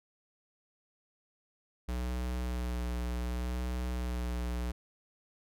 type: tone with vibrato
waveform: square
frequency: 61 Hz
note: B1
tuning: 21 cents flat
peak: -33 dBFS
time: 1.88-4.72 s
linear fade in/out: 10 ms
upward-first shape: sine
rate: 0.67 Hz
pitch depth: 25 cents each way
effects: none